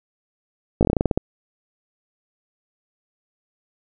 slowing click train, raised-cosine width 2 ms, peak -4 dBFS, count 11, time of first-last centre 0.81-1.175 s, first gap 18 ms, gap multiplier 1.15, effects none

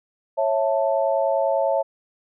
sine chord, A major, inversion first, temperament just, 550 / 660 / 880 Hz, C#5 / E5 / A5, -14 / +2 / 0 cents, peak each -21 / -22 / -26 dBFS, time 0.37-1.83 s, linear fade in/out 20 ms, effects none

